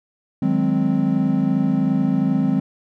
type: chord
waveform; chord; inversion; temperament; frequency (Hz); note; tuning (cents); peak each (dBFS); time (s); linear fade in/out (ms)
triangle; Ab dominant seventh; second; equal; 155.56 / 185 / 207.7 / 261.6; Eb3 / Gb3 / Ab3 / C4; 0 / 0 / 0 / 0; -22 / -20 / -20 / -18; 0.42-2.6; 5
effects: none